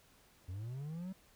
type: linear sweep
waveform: triangle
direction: up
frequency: 85.7 to 193.8 Hz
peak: -38 dBFS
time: 0.48-1.13 s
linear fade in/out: 10 ms
effects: pink hiss -66 dBFS RMS until 1.35 s

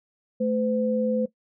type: tone pair together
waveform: sine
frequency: 219 / 508.4 Hz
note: A3 / C5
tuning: -8 / -50 cents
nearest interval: octave + minor third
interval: 1458 cents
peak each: -24 dBFS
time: 0.4-1.26 s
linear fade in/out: 10 ms
effects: noise-tail reverb RT60 0.1 s tail -17 dB re dry

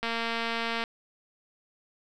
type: click train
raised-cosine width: 0.3 ms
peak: -15 dBFS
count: 187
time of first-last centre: 0.03-0.839 s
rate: 230 Hz
effects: none

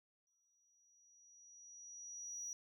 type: tone with exponential growth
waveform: sine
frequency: 5810 Hz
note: F#8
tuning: 32 cents flat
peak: -40 dBFS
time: 0.27-2.53 s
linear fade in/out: 1 ms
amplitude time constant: 490 ms
effects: tanh soft clip ceiling -41 dBFS

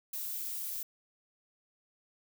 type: noise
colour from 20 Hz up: violet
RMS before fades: -38 dBFS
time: 0.13-0.83 s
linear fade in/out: 5 ms
effects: none

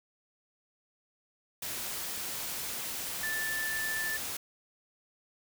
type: tone in noise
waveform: sine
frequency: 1760 Hz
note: A6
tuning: in tune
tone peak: -32 dBFS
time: 3.23-4.17 s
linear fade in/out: 5 ms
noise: white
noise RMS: -37 dBFS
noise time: 1.62-4.37 s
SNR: +2 dB
effects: none

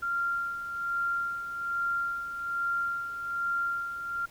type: tone with tremolo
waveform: sine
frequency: 1387 Hz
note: F6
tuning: 12 cents flat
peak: -26 dBFS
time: 0.02-4.26 s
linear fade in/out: 10 ms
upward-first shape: sine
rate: 1.2 Hz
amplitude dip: 60%
effects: pink hiss -55 dBFS RMS until 4.3 s

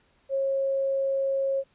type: tone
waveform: sine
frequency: 543 Hz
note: C#5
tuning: 36 cents flat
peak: -23 dBFS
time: 0.29-1.64 s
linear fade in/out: 50 ms
effects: pink hiss -65 dBFS RMS until 1.74 s + resampled to 8000 Hz

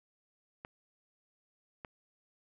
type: clicks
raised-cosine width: 0.5 ms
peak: -28 dBFS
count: 2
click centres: 0.649 / 1.848 s
effects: none

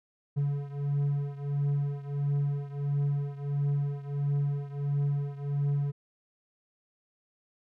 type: beating tone pair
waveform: triangle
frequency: 142 / 143.5 Hz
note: C#3 / D3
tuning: +42 / -40 cents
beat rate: 1.5 Hz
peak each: -27 / -30 dBFS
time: 0.36-5.92 s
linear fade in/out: 20 ms
effects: none

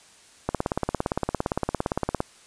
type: click train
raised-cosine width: 1 ms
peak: -9 dBFS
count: 31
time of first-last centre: 0.49-2.204 s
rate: 17.5 Hz
effects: white hiss -53 dBFS RMS until 2.46 s + resampled to 22050 Hz

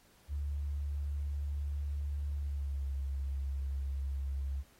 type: tone with pitch glide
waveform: sine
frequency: 71.9 to 68.38 Hz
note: D2 to C#2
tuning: -36 to -23 cents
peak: -33 dBFS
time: 0.28-4.64 s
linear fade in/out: 50 ms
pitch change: -87 cents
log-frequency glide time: 2.38-2.89 s
effects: pink hiss -65 dBFS RMS until 4.79 s + AAC 48 kbps

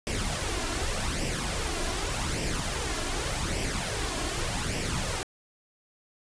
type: noise with flanger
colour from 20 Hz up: pink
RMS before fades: -30 dBFS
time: 0.07-5.23 s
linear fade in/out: 0 ms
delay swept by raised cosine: 0.37 to 2.97 ms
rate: 0.85 Hz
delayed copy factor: +0.55
effects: resampled to 22050 Hz

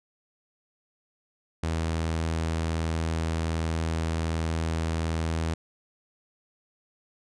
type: tone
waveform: sawtooth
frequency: 81.3 Hz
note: E2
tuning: 23 cents flat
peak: -22 dBFS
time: 1.63-5.54 s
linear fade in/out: 5 ms
effects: resampled to 22050 Hz

